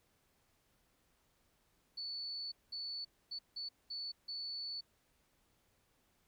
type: tone bursts at uneven times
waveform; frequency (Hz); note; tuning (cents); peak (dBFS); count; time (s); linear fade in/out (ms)
sine; 4461; C#8; +10; -40; 6; 1.97-2.52 / 2.72-3.05 / 3.31-3.39 / 3.56-3.69 / 3.9-4.12 / 4.28-4.81; 10
effects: pink hiss -75 dBFS RMS until 6.27 s